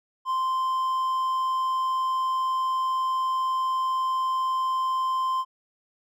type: tone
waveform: triangle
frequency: 1042 Hz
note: C6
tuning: 7 cents flat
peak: -21 dBFS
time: 0.25-5.45 s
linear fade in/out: 50 ms
effects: none